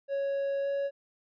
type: tone with pitch glide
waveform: triangle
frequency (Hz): 554.4 to 558.3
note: C#5 to C#5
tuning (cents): 0 to +12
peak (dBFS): -26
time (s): 0.08-0.91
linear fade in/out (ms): 50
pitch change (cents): +12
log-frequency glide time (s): 0.62-0.67
effects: resampled to 11025 Hz